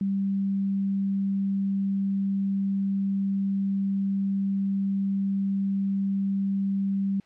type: tone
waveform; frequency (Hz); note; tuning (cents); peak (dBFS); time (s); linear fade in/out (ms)
sine; 196.1; G3; +1; -23; 0.01-7.2; 2
effects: white hiss -61 dBFS RMS until 7.25 s + low-pass 3000 Hz 12 dB/octave